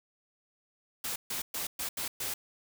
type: noise bursts at uneven times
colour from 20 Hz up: white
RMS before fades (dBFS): -35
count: 6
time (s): 1.04-1.16 / 1.3-1.42 / 1.54-1.67 / 1.79-1.89 / 1.97-2.08 / 2.2-2.34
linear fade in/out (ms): 5
effects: none